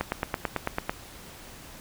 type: click train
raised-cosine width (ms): 0.5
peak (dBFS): -11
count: 9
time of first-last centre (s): 0.01-0.895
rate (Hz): 9.04
effects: pink hiss -46 dBFS RMS until 1.8 s